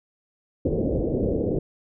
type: low-pass noise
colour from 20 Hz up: white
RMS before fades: -24 dBFS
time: 0.65-1.59 s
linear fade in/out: 5 ms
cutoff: 540 Hz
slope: 48 dB/octave
effects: none